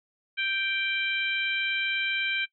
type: harmonic tone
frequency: 784 Hz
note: G5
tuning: in tune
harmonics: 2 / 3 / 4 / 5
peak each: -31 / -29 / -32 / -39 dBFS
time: 0.37-2.46 s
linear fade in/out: 20 ms
effects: noise-tail reverb RT60 0.1 s tail -20 dB re dry